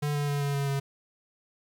square tone with pitch steps, 146.83 / 145.14 / 143.48 / 141.83 / 140.2 / 138.59 Hz, D3 / D3 / D3 / C#3 / C#3 / C#3, 0 / -20 / -40 / +40 / +20 / 0 cents, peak -27 dBFS, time 0.02-0.8 s, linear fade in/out 10 ms, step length 130 ms, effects 11-bit

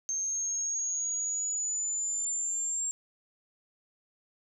sine exponential sweep, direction up, 6350 to 7459 Hz, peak -29 dBFS, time 0.09-2.91 s, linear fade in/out 0 ms, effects none

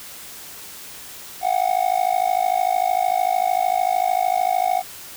triangle tone with amplitude modulation, 736 Hz, F#5, 9 cents flat, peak -11 dBFS, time 1.41-4.83 s, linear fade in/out 50 ms, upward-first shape sine, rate 53.3 Hz, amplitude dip 100%, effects white hiss -38 dBFS RMS until 5.16 s

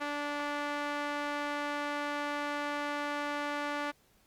sawtooth tone with band-pass filter, 291.3 Hz, D4, 14 cents flat, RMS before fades -35 dBFS, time 0-3.92 s, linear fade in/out 20 ms, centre 1400 Hz, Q 0.85, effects pink hiss -67 dBFS RMS until 4.26 s + Opus 32 kbps

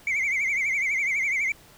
sine tone with vibrato, 2185 Hz, C#7, 26 cents flat, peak -20 dBFS, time 0.07-1.52 s, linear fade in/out 2 ms, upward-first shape triangle, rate 12 Hz, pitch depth 140 cents each way, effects tanh soft clip ceiling -21 dBFS + pink hiss -52 dBFS RMS until 1.77 s

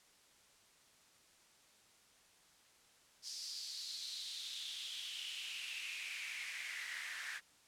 pink noise with high-pass filter sweep, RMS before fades -45 dBFS, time 3.22-7.41 s, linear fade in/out 50 ms, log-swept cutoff 5100 to 1700 Hz, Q 5.1, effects white hiss -67 dBFS RMS until 7.67 s + low-pass 9000 Hz 12 dB/octave

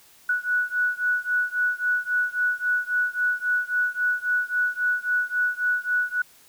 sine beating tone pair, 1472 / 1475.7 Hz, F#6 / F#6, -9 / -5 cents, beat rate 3.7 Hz, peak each -24 / -25 dBFS, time 0.29-6.22 s, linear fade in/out 5 ms, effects white hiss -54 dBFS RMS until 6.48 s

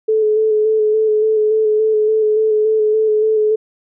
sine tone with vibrato, 432.1 Hz, A4, 31 cents flat, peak -11 dBFS, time 0.08-3.56 s, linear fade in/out 10 ms, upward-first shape square, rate 3.5 Hz, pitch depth 19 cents each way, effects none

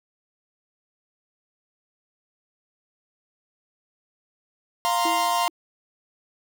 45% pulse chord, F suspended fourth, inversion none, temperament equal, 698.5 / 932.3 / 1046.5 Hz, F5 / Bb5 / C6, 0 / 0 / 0 cents, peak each -25 dBFS, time 4.85-5.48 s, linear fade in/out 0 ms
sine tone with exponential decay, 329.6 Hz, E4, in tune, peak -25 dBFS, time 5.05-5.5 s, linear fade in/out 5 ms, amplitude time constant 97 ms
effects none

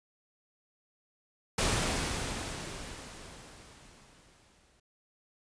pink noise with exponential decay, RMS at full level -27 dBFS, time 1.58-4.8 s, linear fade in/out 5 ms, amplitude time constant 700 ms, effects resampled to 22050 Hz

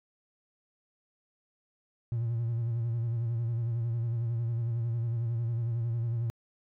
triangle tone with vibrato, 116.54 Hz, A#2, in tune, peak -25 dBFS, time 2.12-6.3 s, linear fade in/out 0 ms, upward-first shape sine, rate 11 Hz, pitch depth 51 cents each way, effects tanh soft clip ceiling -23 dBFS

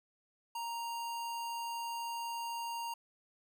square tone, 933 Hz, A#5, 1 cent sharp, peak -38 dBFS, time 0.55-2.94 s, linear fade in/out 5 ms, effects 13-bit

